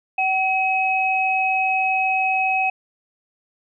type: tone pair together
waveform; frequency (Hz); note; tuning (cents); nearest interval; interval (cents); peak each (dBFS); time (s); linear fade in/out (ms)
sine; 758.4 / 2551; F#5 / D#7; +43 / +43; octave + major sixth; 2100; -20; 0.18-2.7; 5
effects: none